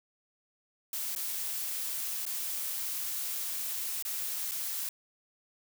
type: noise with dropouts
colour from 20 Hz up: blue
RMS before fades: -35 dBFS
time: 0.93-4.89 s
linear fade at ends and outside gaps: 2 ms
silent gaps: 1.151-1.161 / 2.254-2.264 / 4.025-4.05 / 4.512-4.517 s
effects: none